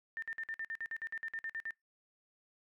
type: tone bursts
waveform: sine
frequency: 1800 Hz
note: A6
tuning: 39 cents sharp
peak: -37 dBFS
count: 15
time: 0.17-1.707 s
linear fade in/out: 0 ms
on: 53 ms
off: 53 ms
effects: noise-tail reverb RT60 0.2 s tail -26 dB re dry